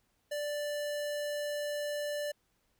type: tone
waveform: square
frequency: 587.3 Hz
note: D5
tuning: in tune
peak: -34 dBFS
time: 0.31-2.32 s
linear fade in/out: 10 ms
effects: pink hiss -75 dBFS RMS until 2.79 s